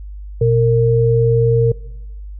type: tone pair together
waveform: sine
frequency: 120.97 / 459.5 Hz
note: B2 / A#4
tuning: -35 / -25 cents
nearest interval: octave + major seventh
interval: 2310 cents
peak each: -13 dBFS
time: 0.41-1.72 s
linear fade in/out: 5 ms
effects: noise-tail reverb RT60 1.0 s tail -20 dB re dry + added 50 Hz sine -28 dBFS peak until 2.39 s